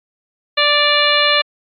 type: harmonic tone with a mistuned harmonic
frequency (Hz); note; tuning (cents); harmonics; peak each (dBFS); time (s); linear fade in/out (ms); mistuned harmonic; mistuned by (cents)
587.3; D5; 0; 1 / 2 / 3 / 4 / 5 / 6 / 7; -19 / -19 / -19 / -19 / -19 / -19 / -19; 0.57-1.42; 10; 5; -34
effects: AAC 64 kbps